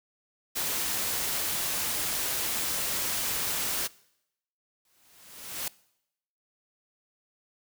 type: noise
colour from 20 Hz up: white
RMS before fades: -30 dBFS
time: 0.55-3.88 s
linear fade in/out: 20 ms
type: noise with exponential growth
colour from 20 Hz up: white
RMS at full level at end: -31 dBFS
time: 4.85-5.68 s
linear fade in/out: 2 ms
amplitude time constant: 180 ms
effects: noise-tail reverb RT60 0.8 s tail -22 dB re dry